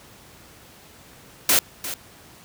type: noise with echo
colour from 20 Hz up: white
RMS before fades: -17 dBFS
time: 1.49-1.59 s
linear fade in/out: 2 ms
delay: 350 ms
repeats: 1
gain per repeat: -13 dB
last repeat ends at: 1.94 s
effects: pink hiss -48 dBFS RMS until 2.44 s + high-pass 60 Hz 12 dB/octave